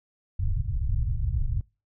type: low-pass noise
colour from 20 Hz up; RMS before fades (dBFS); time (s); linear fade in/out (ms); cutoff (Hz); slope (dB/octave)
pink; -26; 0.39-1.61; 5; 130; 48
effects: noise-tail reverb RT60 0.3 s tail -25 dB re dry